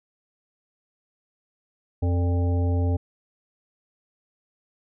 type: harmonic tone with a mistuned harmonic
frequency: 88.3 Hz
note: F2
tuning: 20 cents sharp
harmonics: 1 / 3 / 5 / 7 / 9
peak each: -20 / -30 / -34 / -37 / -39 dBFS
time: 2.02-2.97 s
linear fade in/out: 10 ms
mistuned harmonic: 7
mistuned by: -83 cents
effects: none